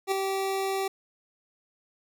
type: tone with ADSR envelope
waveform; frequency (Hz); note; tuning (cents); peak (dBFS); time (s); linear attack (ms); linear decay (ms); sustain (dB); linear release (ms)
25% pulse; 387.3; G4; -21; -18; 0.07-0.88; 48; 5; -5; 6
effects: none